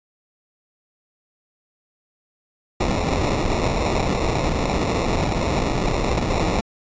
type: noise with sample-and-hold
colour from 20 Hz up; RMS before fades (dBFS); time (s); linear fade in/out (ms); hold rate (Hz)
pink; -21; 2.8-6.61; 5; 1575
effects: resampled to 16000 Hz